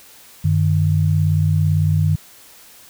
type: tone pair together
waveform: sine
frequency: 95.2 / 153.11 Hz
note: F#2 / D#3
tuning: +50 / -28 cents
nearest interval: minor sixth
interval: 822 cents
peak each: -16 dBFS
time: 0.44-2.16 s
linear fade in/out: 10 ms
effects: white hiss -45 dBFS RMS until 2.89 s